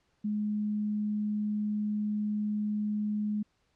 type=tone; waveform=sine; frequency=210 Hz; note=G#3; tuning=19 cents sharp; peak=-28 dBFS; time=0.24-3.43 s; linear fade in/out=10 ms; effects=pink hiss -73 dBFS RMS until 3.75 s + low-pass 6000 Hz 12 dB/octave